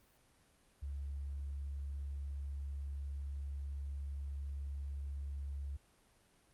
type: tone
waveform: sine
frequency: 70 Hz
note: C#2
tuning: 18 cents sharp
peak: -39 dBFS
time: 0.82-5.77 s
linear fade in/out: 10 ms
effects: pink hiss -69 dBFS RMS until 6.53 s + Opus 32 kbps